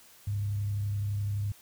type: tone with frequency modulation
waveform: sine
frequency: 101.8 Hz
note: G#2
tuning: 34 cents flat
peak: -28 dBFS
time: 0.27-1.52 s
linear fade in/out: 5 ms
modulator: 31.8 Hz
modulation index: 0.24
effects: white hiss -56 dBFS RMS until 1.61 s